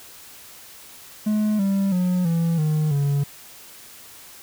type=tone with pitch steps; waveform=triangle; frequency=212.6 / 196.08 / 180.85 / 166.8 / 153.84 / 141.89 Hz; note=G#3 / G3 / F#3 / E3 / D#3 / C#3; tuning=+41 / +1 / -39 / +21 / -19 / +41 cents; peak=-16 dBFS; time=1.26-3.24 s; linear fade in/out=10 ms; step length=330 ms; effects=white hiss -44 dBFS RMS until 4.42 s